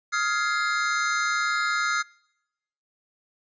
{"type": "chord", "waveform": "square", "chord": "F minor seventh", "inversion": "third", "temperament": "just", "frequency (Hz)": [1257.2, 1396.9, 1676.3, 2095], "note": ["Eb6", "F6", "Ab6", "C7"], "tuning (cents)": [18, 0, 16, 2], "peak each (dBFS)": [-29, -27, -32, -31], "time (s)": [0.12, 2.03], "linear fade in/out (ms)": 20, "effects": ["noise-tail reverb RT60 0.9 s tail -26 dB re dry", "resampled to 16000 Hz"]}